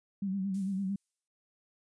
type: tone with vibrato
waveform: sine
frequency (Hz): 193.6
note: G3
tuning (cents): -21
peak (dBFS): -30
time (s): 0.22-0.96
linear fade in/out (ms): 5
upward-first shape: sine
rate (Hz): 8.9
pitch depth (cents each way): 63
type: noise with exponential decay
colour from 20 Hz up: violet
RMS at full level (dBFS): -48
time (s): 0.54-1.28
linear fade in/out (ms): 5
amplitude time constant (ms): 160
effects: resampled to 22050 Hz